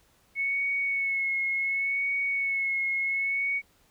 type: tone with vibrato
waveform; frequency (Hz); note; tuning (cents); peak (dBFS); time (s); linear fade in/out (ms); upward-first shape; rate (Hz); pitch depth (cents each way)
sine; 2200; C#7; -14; -25; 0.35-3.62; 50; sine; 0.69; 28
effects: pink hiss -64 dBFS RMS until 3.9 s